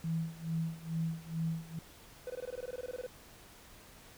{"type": "tone with tremolo", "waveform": "sine", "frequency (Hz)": 163.3, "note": "E3", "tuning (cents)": -16, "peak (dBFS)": -30, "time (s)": [0.04, 1.79], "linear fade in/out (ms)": 2, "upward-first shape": "sine", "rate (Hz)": 2.3, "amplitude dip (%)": 90}
{"type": "tone bursts", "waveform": "triangle", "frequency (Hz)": 502, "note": "B4", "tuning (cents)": 28, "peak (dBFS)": -35, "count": 16, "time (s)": [2.27, 3.065], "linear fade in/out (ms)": 2, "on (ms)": 30, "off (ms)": 21}
{"effects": ["pink hiss -56 dBFS RMS until 4.17 s"]}